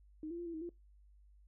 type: tone with pitch steps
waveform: sine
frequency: 310.2 / 340.9 / 346.8 / 335.7 / 316.3 / 345 Hz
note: D#4 / F4 / F4 / E4 / D#4 / F4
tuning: -5 / -42 / -12 / +32 / +29 / -21 cents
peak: -40 dBFS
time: 0.23-0.692 s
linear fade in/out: 2 ms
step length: 77 ms
effects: noise-tail reverb RT60 0.2 s tail -23 dB re dry + added 50 Hz sine -60 dBFS peak until 1.47 s